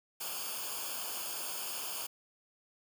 white noise with comb filter, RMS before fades -39 dBFS, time 0.2-2.07 s, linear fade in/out 10 ms, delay 0.51 ms, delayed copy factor -0.8, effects none

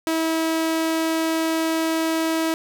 sawtooth tone, 323.5 Hz, E4, 32 cents flat, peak -16 dBFS, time 0.07-2.54 s, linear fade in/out 0 ms, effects none

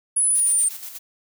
sine exponential sweep, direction down, 10350 to 8870 Hz, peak -16 dBFS, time 0.16-0.69 s, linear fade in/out 10 ms
blue noise with tremolo, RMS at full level -34 dBFS, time 0.34-0.99 s, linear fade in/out 20 ms, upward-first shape square, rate 8.2 Hz, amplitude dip 50%
effects none

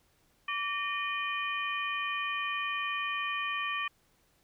harmonic tone with a mistuned harmonic, 611 Hz, D#5, 32 cents flat, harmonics 2 / 3 / 4 / 5, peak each -35 / -37 / -35 / -40 dBFS, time 0.48-3.88 s, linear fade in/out 5 ms, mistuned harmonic 2, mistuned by -100 cents, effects pink hiss -69 dBFS RMS until 4.43 s

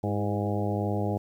harmonic tone with a mistuned harmonic, 102.6 Hz, G#2, 21 cents flat, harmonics 1 / 2 / 3 / 4 / 5 / 6 / 7 / 8, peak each -29 / -32 / -34 / -35 / -36 / -37 / -37 / -38 dBFS, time 0.03-1.18 s, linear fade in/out 10 ms, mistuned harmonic 3, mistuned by +44 cents, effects 10-bit

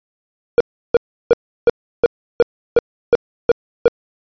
triangle tone bursts, 474.5 Hz, A#4, 31 cents sharp, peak -4 dBFS, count 10, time 0.58-3.88 s, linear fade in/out 0 ms, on 24 ms, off 340 ms, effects resampled to 11025 Hz

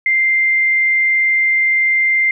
sine tone, 2093 Hz, C7, in tune, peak -11 dBFS, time 0.06-2.31 s, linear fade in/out 2 ms, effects none

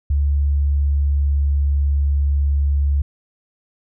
sine tone with pitch glide, 71.4 to 70.87 Hz, D2 to C#2, -48 to +39 cents, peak -14 dBFS, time 0.1-3.02 s, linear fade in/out 5 ms, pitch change -13 cents, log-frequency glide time 0.25-1.45 s, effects none

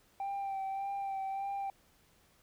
sine tone with vibrato, 784 Hz, G5, in tune, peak -32 dBFS, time 0.2-1.7 s, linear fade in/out 2 ms, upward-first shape sine, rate 1.7 Hz, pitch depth 25 cents each way, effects tanh soft clip ceiling -33 dBFS + pink hiss -67 dBFS RMS until 2.42 s

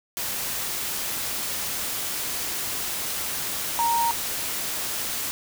sine tone in noise, 932.3 Hz, A#5, in tune, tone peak -20 dBFS, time 3.79-4.11 s, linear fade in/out 0 ms, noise white, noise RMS -29 dBFS, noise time 0.17-5.31 s, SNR +6 dB, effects none

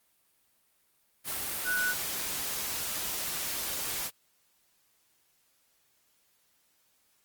sine tone in noise, 1480 Hz, F#6, in tune, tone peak -27 dBFS, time 1.64-1.95 s, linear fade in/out 50 ms, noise white, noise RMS -34 dBFS, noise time 1.24-4.11 s, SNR +4 dB, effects white hiss -70 dBFS RMS until 7.24 s + Opus 32 kbps

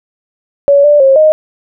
sine tone with pitch steps, 565 / 588 / 538 / 620 Hz, C#5 / D5 / C5 / D#5, +33 / +2 / +48 / -6 cents, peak -3 dBFS, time 0.68-1.32 s, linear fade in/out 0 ms, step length 160 ms, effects none

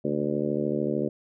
harmonic tone with a mistuned harmonic, 73.42 Hz, D2, in tune, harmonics 2 / 3 / 4 / 5 / 6 / 7 / 8, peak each -35 / -30 / -31 / -30 / -34 / -33 / -35 dBFS, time 0.04-1.09 s, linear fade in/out 10 ms, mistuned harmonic 2, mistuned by -94 cents, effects none

